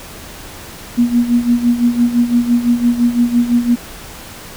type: tone with tremolo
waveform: sine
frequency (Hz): 239.6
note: A#3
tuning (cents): +48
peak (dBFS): -7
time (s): 0.97-3.76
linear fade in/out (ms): 20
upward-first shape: sine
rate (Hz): 5.9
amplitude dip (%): 75
effects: pink hiss -33 dBFS RMS until 4.56 s